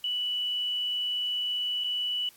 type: tone with dropouts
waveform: sine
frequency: 2960 Hz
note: F#7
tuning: in tune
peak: -27 dBFS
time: 0.04-2.29 s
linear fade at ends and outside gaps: 2 ms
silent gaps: 1.838-1.843 s
effects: white hiss -57 dBFS RMS until 2.36 s + AAC 64 kbps